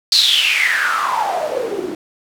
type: noise with band-pass filter sweep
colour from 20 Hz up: white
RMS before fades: -17 dBFS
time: 0.12-1.95 s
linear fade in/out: 2 ms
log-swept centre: 4500 to 290 Hz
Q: 9.6
effects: none